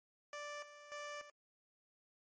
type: tone with tremolo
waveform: 15% pulse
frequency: 587 Hz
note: D5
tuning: 1 cent flat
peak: -38 dBFS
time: 0.33-1.3 s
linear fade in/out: 2 ms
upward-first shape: square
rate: 1.7 Hz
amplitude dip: 70%
effects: MP3 32 kbps